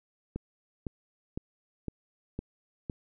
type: click train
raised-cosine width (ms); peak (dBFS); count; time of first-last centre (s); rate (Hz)
3; -21; 6; 0.36-2.898; 1.97
effects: none